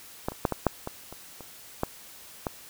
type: clicks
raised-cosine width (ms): 1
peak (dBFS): -13 / -24 / -8 / -13 / -6 / -18 / -26 / -27 / -11 / -14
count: 10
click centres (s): 0.285 / 0.32 / 0.452 / 0.523 / 0.667 / 0.874 / 1.126 / 1.407 / 1.834 / 2.468
effects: white hiss -48 dBFS RMS until 2.69 s